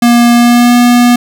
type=tone with pitch glide; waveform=square; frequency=238 to 242.4 Hz; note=A#3 to B3; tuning=+36 to -32 cents; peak=-4 dBFS; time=0.02-1.16 s; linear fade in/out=5 ms; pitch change=+32 cents; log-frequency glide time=0.34-0.75 s; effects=none